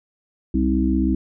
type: harmonic tone with a mistuned harmonic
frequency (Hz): 66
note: C2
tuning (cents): +16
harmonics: 1 / 3 / 4 / 5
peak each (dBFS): -22 / -22 / -22 / -22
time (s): 0.54-1.15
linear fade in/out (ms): 5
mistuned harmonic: 5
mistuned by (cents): -52
effects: none